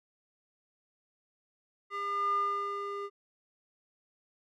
square tone with band-pass filter sweep, 403.1 Hz, G4, 48 cents sharp, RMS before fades -33 dBFS, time 1.9-3.1 s, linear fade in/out 50 ms, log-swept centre 1500 to 830 Hz, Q 6.2, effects none

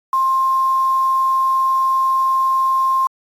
sine tone with quantisation, 1058 Hz, C6, 19 cents sharp, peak -13 dBFS, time 0.13-3.07 s, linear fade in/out 2 ms, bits 6, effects AAC 64 kbps

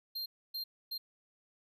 square tone bursts at uneven times, 4188 Hz, C8, 1 cent sharp, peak -37 dBFS, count 3, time 0.15-0.26 / 0.54-0.64 / 0.91-0.98 s, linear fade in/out 10 ms, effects none

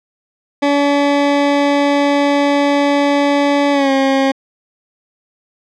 20% pulse tone with pitch glide, 285.3 to 270.1 Hz, C#4 to C#4, +50 to -45 cents, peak -6 dBFS, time 0.62-4.32 s, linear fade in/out 10 ms, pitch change -95 cents, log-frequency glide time 3.72-3.91 s, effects low-pass 4000 Hz 12 dB/octave

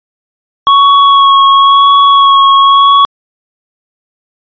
square tone with vibrato, 1108.7 Hz, C#6, in tune, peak -3 dBFS, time 0.67-3.05 s, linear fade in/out 0 ms, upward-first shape sine, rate 0.96 Hz, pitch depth 17 cents each way, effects resampled to 11025 Hz

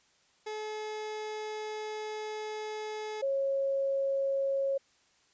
30% pulse / sine tone pair in turn, 428.8 / 546.7 Hz, A4 / C#5, -45 / -24 cents, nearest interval major third, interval 421 cents, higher second, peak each -33 / -27 dBFS, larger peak second, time 0.46-3.22 / 3.22-4.78 s, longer first, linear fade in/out 10 ms, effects white hiss -67 dBFS RMS until 5.33 s + resampled to 16000 Hz

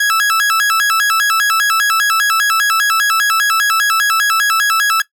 40% pulse tone with vibrato, 1479 Hz, F#6, 1 cent flat, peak -10 dBFS, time 0-5.02 s, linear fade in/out 5 ms, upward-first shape square, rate 5 Hz, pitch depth 200 cents each way, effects noise-tail reverb RT60 0.1 s tail -18 dB re dry

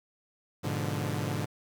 sawtooth chord, G# diminished seventh, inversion none, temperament equal, 103.83 / 123.47 / 146.83 / 174.61 Hz, G#2 / B2 / D3 / F3, 0 / 0 / 0 / 0 cents, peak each -30 / -33 / -30 / -35 dBFS, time 0.63-1.46 s, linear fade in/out 20 ms, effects 9-bit

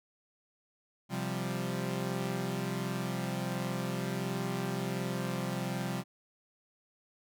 sawtooth chord, C suspended fourth, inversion none, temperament equal, 130.81 / 174.61 / 196 Hz, C3 / F3 / G3, 0 / 0 / 0 cents, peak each -33 dBFS, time 1.09-6.04 s, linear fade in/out 50 ms, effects none

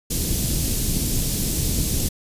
pink band-stop noise, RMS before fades -22 dBFS, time 0.1-2.09 s, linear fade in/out 10 ms, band 260 to 5500 Hz, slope 12 dB/octave, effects resampled to 32000 Hz

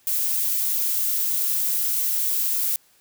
violet noise, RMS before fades -23 dBFS, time 0.07-2.76 s, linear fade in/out 0 ms, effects white hiss -59 dBFS RMS until 3 s

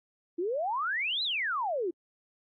sine exponential two-way sweep, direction up then down, 324.7 to 4136 to 324.7 Hz, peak -28 dBFS, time 0.38-1.91 s, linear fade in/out 10 ms, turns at 1.23 s, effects AAC 32 kbps

